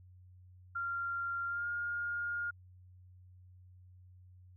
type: tone with pitch glide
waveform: sine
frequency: 1386 to 1418.4 Hz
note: F6 to F6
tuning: -14 to +26 cents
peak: -34 dBFS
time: 0.75-2.51 s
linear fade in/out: 10 ms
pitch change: +40 cents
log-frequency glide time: 1.47-1.67 s
effects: added 91 Hz sine -55 dBFS peak until 4.56 s